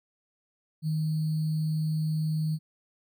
sine tone with sample-and-hold, 156.4 Hz, D#3, 9 cents sharp, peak -25 dBFS, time 0.82-2.59 s, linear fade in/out 50 ms, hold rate 4410 Hz, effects none

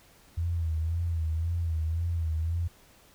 sine tone with vibrato, 82.41 Hz, E2, in tune, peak -26 dBFS, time 0.37-2.68 s, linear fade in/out 10 ms, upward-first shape sine, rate 1.9 Hz, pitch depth 68 cents each way, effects pink hiss -58 dBFS RMS until 3.14 s

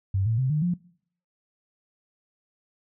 sine tone with pitch steps, 96.7 / 112.37 / 130.58 / 151.74 / 176.33 Hz, G2 / A2 / C3 / D#3 / F3, -23 / +37 / -3 / -43 / +17 cents, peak -21 dBFS, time 0.14-0.74 s, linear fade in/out 5 ms, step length 120 ms, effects noise-tail reverb RT60 0.6 s tail -23 dB re dry

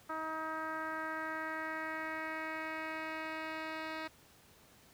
10% pulse tone with low-pass filter sweep, 316.7 Hz, D#4, 31 cents sharp, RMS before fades -40 dBFS, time 0.09-4.08 s, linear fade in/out 10 ms, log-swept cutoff 1300 to 3300 Hz, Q 2.5, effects pink hiss -62 dBFS RMS until 4.93 s + high-pass 60 Hz 12 dB/octave

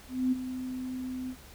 sine tone with ADSR envelope, 255.8 Hz, C4, 39 cents flat, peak -22 dBFS, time 0.08-1.36 s, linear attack 240 ms, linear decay 21 ms, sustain -11 dB, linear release 63 ms, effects added 69 Hz sine -55 dBFS peak until 1.54 s + pink hiss -52 dBFS RMS until 1.54 s

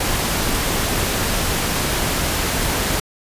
pink noise, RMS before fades -20 dBFS, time 0-3 s, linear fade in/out 5 ms, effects resampled to 32000 Hz

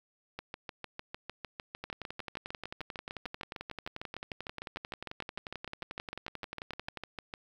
two click trains, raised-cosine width 0.3 ms, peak -23 / -23 dBFS, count 59 / 47, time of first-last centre 1.84-6.973 / 0.39-7.339 s, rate 11.3 / 6.62 Hz, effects 9-bit

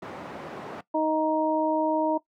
white low-pass noise, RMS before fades -38 dBFS, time 0.02-0.81 s, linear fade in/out 5 ms, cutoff 840 Hz, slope 12 dB/octave
harmonic tone, 312.8 Hz, D#4, 9 cents sharp, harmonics 1 / 2 / 3, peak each -26 / -26 / -26 dBFS, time 0.94-2.18 s, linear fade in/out 10 ms
effects noise-tail reverb RT60 0.1 s tail -18 dB re dry + high-pass 150 Hz 12 dB/octave

